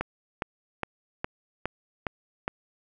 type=click train; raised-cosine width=0.5 ms; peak=-13 dBFS; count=7; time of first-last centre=0.01-2.479 s; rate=2.43 Hz; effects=none